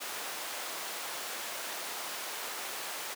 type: high-pass noise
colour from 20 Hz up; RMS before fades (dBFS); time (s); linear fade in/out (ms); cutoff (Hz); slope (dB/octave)
pink; -39; 0-3.15; 20; 620; 12
effects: none